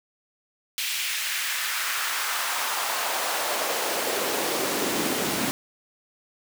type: noise with high-pass filter sweep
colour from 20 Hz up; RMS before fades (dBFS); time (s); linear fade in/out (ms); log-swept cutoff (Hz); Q
pink; -27; 0.78-5.51; 0; 2700 to 210; 1.6
effects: none